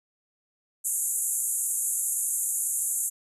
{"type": "band-pass noise", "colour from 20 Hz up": "white", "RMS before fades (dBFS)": -28, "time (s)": [0.84, 3.1], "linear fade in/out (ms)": 20, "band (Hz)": [6800, 12000], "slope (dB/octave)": 96, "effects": []}